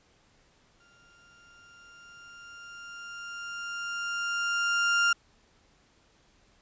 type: tone with exponential growth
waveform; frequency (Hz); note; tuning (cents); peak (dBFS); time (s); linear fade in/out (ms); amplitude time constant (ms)
35% pulse; 1396.9; F6; 0; -19; 0.8-5.13; 5; 940
effects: pink hiss -64 dBFS RMS until 6.61 s + resampled to 16000 Hz